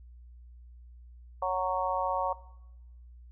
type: harmonic tone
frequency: 185 Hz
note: F#3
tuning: in tune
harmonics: 3 / 4 / 5 / 6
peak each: -33 / -33 / -33 / -33 dBFS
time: 1.42-2.33 s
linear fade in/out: 5 ms
effects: noise-tail reverb RT60 0.9 s tail -18 dB re dry + added 60 Hz sine -48 dBFS peak until 3.31 s